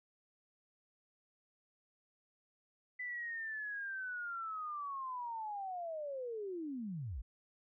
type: linear sweep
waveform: sine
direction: down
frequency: 2004 to 43.65 Hz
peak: -39 dBFS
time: 2.99-7.22 s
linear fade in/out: 10 ms
effects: none